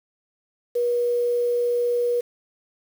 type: tone with quantisation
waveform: sine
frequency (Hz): 481.9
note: B4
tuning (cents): -43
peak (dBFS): -19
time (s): 0.75-2.21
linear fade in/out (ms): 10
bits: 7
effects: none